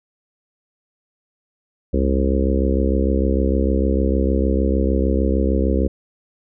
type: harmonic tone with a mistuned harmonic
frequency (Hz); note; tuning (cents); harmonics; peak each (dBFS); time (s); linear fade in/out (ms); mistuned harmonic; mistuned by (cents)
66.6; C2; +31; 1 / 3 / 4 / 5 / 6 / 7 / 8; -18 / -23 / -24 / -25 / -26 / -26 / -27; 1.93-5.88; 10; 1; +33
effects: none